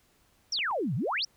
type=exponential two-way sweep; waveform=sine; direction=down then up; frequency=5920 to 110.3 to 5920 Hz; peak=-27 dBFS; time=0.52-1.25 s; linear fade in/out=5 ms; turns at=0.95 s
type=clicks; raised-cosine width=0.5 ms; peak=-34 dBFS; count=2; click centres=0.59 / 0.711 s
effects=pink hiss -66 dBFS RMS until 1.36 s